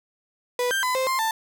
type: tone with pitch steps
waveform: 35% pulse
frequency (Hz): 492.3 / 1577 / 1008 / 522 / 1051 / 889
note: B4 / G6 / B5 / C5 / C6 / A5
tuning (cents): -6 / +10 / +35 / -4 / +7 / +18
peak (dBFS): -20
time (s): 0.59-1.31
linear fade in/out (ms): 2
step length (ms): 120
effects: none